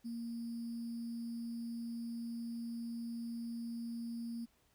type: tone with sample-and-hold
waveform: sine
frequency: 232.9 Hz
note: A#3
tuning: 1 cent flat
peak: -39 dBFS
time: 0.04-4.46 s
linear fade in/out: 20 ms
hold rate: 4900 Hz
effects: pink hiss -73 dBFS RMS until 4.74 s